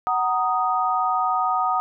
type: chord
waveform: sine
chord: D# minor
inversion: first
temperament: just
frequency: 746.7 / 933.4 / 1244.5 Hz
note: F#5 / A#5 / D#6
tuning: +16 / +2 / 0 cents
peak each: -23 / -26 / -22 dBFS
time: 0.07-1.8 s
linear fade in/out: 0 ms
effects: none